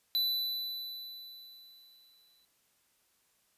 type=tone with exponential decay; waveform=square; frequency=3986 Hz; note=B7; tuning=15 cents sharp; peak=-27 dBFS; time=0.15-2.45 s; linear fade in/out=0 ms; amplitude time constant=500 ms; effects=white hiss -72 dBFS RMS until 3.57 s + resampled to 32000 Hz